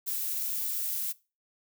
violet noise, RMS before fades -32 dBFS, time 0.06-1.13 s, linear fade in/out 20 ms, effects noise-tail reverb RT60 0.3 s tail -21 dB re dry

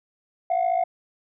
sine tone pair together, 681.5 / 736 Hz, F5 / F#5, -43 / -9 cents, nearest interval minor second, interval 134 cents, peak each -21 dBFS, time 0.5-0.84 s, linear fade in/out 5 ms, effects tanh soft clip ceiling -16 dBFS

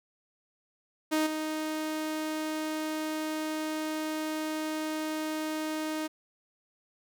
sawtooth tone with level steps, 311.1 Hz, D#4, in tune, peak -21 / -27 dBFS, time 1.11-6.08 s, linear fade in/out 20 ms, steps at 1.26 s, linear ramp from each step 10 ms, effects none

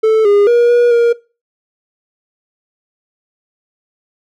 triangle tone with pitch steps, 439.4 / 407.4 / 476.4 / 480.7 / 470.7 Hz, A4 / G#4 / A#4 / B4 / A#4, -2 / -33 / +38 / -47 / +17 cents, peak -5 dBFS, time 0.03-1.13 s, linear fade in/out 10 ms, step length 220 ms, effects noise-tail reverb RT60 0.3 s tail -21 dB re dry

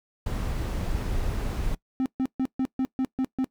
brown noise, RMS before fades -28 dBFS, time 0.26-1.75 s, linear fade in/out 5 ms
triangle tone bursts, 261.6 Hz, C4, in tune, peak -20 dBFS, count 8, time 2-3.444 s, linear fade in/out 0 ms, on 58 ms, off 140 ms
effects noise-tail reverb RT60 0.1 s tail -21 dB re dry

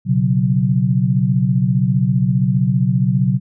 sine chord, B suspended second, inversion none, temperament equal, 123.47 / 138.59 / 185 Hz, B2 / C#3 / F#3, 0 / 0 / 0 cents, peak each -17 dBFS, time 0.05-3.4 s, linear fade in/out 50 ms, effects none

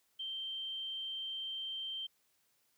sine tone, 3136 Hz, G7, in tune, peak -38 dBFS, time 0.19-2.07 s, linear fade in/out 10 ms, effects white hiss -75 dBFS RMS until 2.77 s + high-pass 60 Hz 12 dB/octave

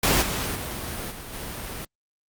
pink noise with level steps, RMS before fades -20 / -28 / -32 / -38 / -34 dBFS, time 0.03-1.85 s, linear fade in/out 5 ms, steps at 0.21 / 0.54 / 1.1 / 1.32 s, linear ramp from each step 20 ms, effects Opus 48 kbps

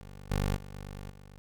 15% pulse tone with level steps, 49 Hz, G1, in tune, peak -39 / -21 / -37 / -34 / -43 dBFS, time 0.01-1.38 s, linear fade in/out 0 ms, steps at 0.3 / 0.56 / 0.74 / 1.1 s, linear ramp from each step 5 ms, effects none

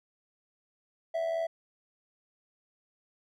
triangle tone with amplitude modulation, 659.3 Hz, E5, in tune, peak -24 dBFS, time 1.14-1.47 s, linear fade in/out 10 ms, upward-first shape sine, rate 84.1 Hz, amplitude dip 55%, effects none

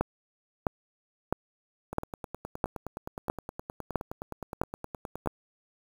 two click trains, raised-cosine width 1 ms, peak -11 / -22 dBFS, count 9 / 33, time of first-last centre 0.01-5.273 / 1.93-5.26 s, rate 1.52 / 9.61 Hz, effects 7-bit

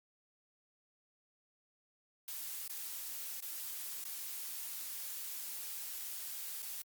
blue noise with dropouts, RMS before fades -43 dBFS, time 2.28-6.82 s, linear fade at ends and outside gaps 2 ms, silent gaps 2.679-2.696 / 3.405-3.423 / 4.041-4.051 / 6.622-6.626 s, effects Opus 48 kbps

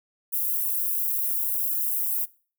white high-pass noise, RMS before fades -26 dBFS, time 0.32-2.26 s, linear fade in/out 20 ms, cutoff 12000 Hz, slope 24 dB/octave, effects noise-tail reverb RT60 0.4 s tail -21 dB re dry

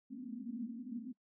white band-pass noise, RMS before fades -44 dBFS, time 0.1-1.13 s, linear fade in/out 10 ms, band 220 to 260 Hz, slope 96 dB/octave, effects noise-tail reverb RT60 0.1 s tail -25 dB re dry

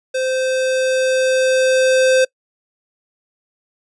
square tone with level ramp, 519 Hz, C5, 14 cents flat, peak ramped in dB -18 to -11 dBFS, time 0.14-2.25 s, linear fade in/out 10 ms, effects noise-tail reverb RT60 0.1 s tail -25 dB re dry + resampled to 22050 Hz

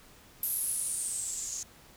violet noise with low-pass filter sweep, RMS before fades -34 dBFS, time 0.43-1.63 s, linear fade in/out 2 ms, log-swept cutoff 12000 to 6500 Hz, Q 7.5, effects pink hiss -56 dBFS RMS until 1.96 s

